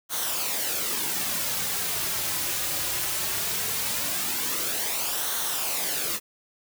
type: noise with flanger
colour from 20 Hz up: white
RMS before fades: -28 dBFS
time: 0.09-6.2 s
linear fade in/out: 50 ms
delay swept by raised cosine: 0.4 to 4.5 ms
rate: 0.19 Hz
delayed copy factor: -0.55
effects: none